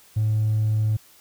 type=tone with hard clipping; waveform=sine; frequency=108.2 Hz; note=A2; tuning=29 cents flat; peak=-19 dBFS; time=0.16-0.97 s; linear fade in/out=10 ms; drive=1 dB; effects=white hiss -53 dBFS RMS until 1.2 s